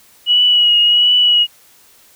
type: tone with vibrato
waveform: sine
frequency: 2916 Hz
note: F#7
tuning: 26 cents flat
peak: -8 dBFS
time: 0.26-1.47 s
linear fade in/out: 50 ms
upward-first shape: triangle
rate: 1.4 Hz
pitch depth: 31 cents each way
effects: white hiss -48 dBFS RMS until 2.15 s